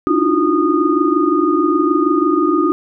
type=tone cluster; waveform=sine; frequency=291.7 / 310.7 / 336.2 / 362.7 / 1230 Hz; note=D4 / D#4 / E4 / F#4 / D#6; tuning=-12 / -2 / +34 / -34 / -20 cents; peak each=-18 dBFS; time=0.07-2.72 s; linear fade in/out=0 ms; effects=none